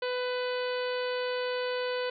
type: harmonic tone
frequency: 498.7 Hz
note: B4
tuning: 17 cents sharp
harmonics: 1 / 2 / 3 / 4 / 5 / 6 / 7 / 8 / 9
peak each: -30 / -39 / -39 / -44 / -44 / -43 / -48 / -47 / -46 dBFS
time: 0.02-2.1 s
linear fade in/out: 5 ms
effects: none